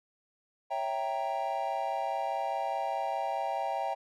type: chord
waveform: triangle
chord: C# diminished seventh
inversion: none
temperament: equal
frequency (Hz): 554.4 / 659.3 / 784 / 932.3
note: C#5 / E5 / G5 / Bb5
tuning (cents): 0 / 0 / 0 / 0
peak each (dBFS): -37 / -34 / -31 / -35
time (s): 0.7-3.95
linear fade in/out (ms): 20
effects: none